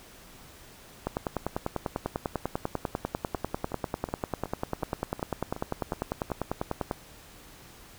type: two click trains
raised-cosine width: 1 ms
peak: -23 / -14 dBFS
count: 9 / 60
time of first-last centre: 3.35-6.302 / 1.07-6.912 s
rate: 2.71 / 10.1 Hz
effects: pink hiss -51 dBFS RMS until 7.98 s